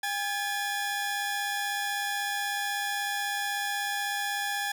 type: tone pair together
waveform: sawtooth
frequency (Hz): 808.9 / 1714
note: G#5 / A6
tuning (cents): -46 / -46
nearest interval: octave + minor second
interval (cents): 1300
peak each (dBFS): -28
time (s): 0.03-4.72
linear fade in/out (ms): 5
effects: none